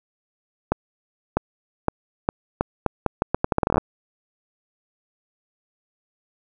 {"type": "accelerating click train", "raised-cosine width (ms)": 1, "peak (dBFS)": -4, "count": 20, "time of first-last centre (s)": [0.72, 3.78], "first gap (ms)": 650, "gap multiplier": 0.79, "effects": []}